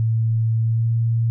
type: tone with pitch glide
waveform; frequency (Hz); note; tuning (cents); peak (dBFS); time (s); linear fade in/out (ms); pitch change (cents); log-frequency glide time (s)
sine; 112.8 to 114.9; A2 to A#2; +44 to -25; -16; 0-1.3; 0; +31; 0.62-0.91
effects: none